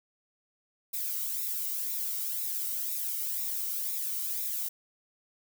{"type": "noise with flanger", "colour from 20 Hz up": "violet", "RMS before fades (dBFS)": -33, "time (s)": [0.93, 4.69], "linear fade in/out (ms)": 10, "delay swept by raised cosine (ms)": [0.65, 1.2], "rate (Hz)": 2, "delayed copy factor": -0.6, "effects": []}